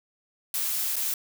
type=noise with dropouts; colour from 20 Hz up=blue; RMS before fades=-28 dBFS; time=0.54-1.14 s; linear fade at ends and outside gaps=2 ms; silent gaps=0.958-0.964 s; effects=none